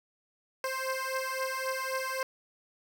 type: beating tone pair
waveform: 15% pulse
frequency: 523.3 / 527.1 Hz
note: C5 / C5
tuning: 0 / +13 cents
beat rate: 3.8 Hz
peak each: -28 dBFS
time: 0.64-2.23 s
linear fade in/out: 2 ms
effects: none